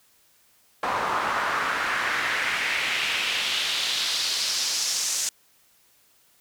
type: noise with band-pass filter sweep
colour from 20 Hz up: pink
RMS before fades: -26 dBFS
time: 0.83-5.29 s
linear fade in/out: 2 ms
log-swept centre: 980 to 6800 Hz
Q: 2.2
effects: white hiss -61 dBFS RMS until 6.4 s